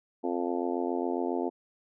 harmonic tone, 87.31 Hz, F2, in tune, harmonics 3 / 4 / 5 / 6 / 7 / 8 / 9 / 10, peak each -33 / -32 / -35 / -40 / -42 / -37 / -45 / -40 dBFS, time 0.23-1.5 s, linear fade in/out 20 ms, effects none

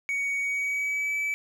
triangle tone with pitch glide, 2242 to 2302 Hz, C#7 to D7, +19 to -35 cents, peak -24 dBFS, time 0.09-1.34 s, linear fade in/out 0 ms, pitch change +46 cents, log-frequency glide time 0.4-1.17 s, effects none

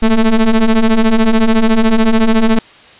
square ring-modulated tone, 110.1 Hz, A2, 2 cents sharp, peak -5 dBFS, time 0.02-2.59 s, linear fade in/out 5 ms, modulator 117 Hz, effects white hiss -40 dBFS RMS until 2.99 s + resampled to 8000 Hz

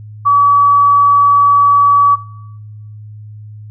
sine tone, 1142 Hz, D6, 49 cents flat, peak -6 dBFS, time 0.25-2.16 s, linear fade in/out 20 ms, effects noise-tail reverb RT60 1.0 s tail -22 dB re dry + added 106 Hz sine -29 dBFS peak until 3.7 s

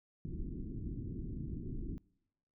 pink low-pass noise, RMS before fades -41 dBFS, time 0.25-1.98 s, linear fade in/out 0 ms, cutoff 350 Hz, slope 48 dB/octave, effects noise-tail reverb RT60 0.9 s tail -26 dB re dry

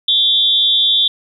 sine tone with amplitude modulation, 3502 Hz, A7, 9 cents flat, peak -6 dBFS, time 0.08-1.08 s, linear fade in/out 5 ms, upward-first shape sine, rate 289 Hz, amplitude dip 95%, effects 8-bit

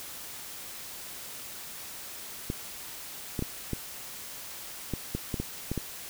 clicks, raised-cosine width 3 ms, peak -17 dBFS, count 10, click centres 2.501 / 3.392 / 3.424 / 3.733 / 4.937 / 5.15 / 5.342 / 5.4 / 5.716 / 5.777 s, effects white hiss -42 dBFS RMS until 6.09 s

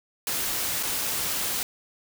white noise with dropouts, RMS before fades -28 dBFS, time 0.27-1.63 s, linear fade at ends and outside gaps 1 ms, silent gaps 0.828-0.832 s, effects none

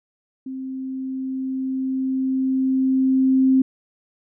sine tone with level ramp, 263 Hz, C4, 9 cents sharp, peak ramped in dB -28 to -12 dBFS, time 0.46-3.62 s, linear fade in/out 5 ms, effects none

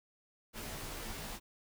pink noise with comb filter, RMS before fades -43 dBFS, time 0.53-1.4 s, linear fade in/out 50 ms, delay 16 ms, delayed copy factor -0.8, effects none

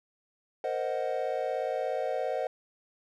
triangle chord, C half-diminished seventh, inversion third, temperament equal, 466.2 / 523.3 / 622.3 / 740 Hz, Bb4 / C5 / Eb5 / Gb5, 0 / 0 / 0 / 0 cents, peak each -34 / -31 / -32 / -33 dBFS, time 0.64-2.47 s, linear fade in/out 2 ms, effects none

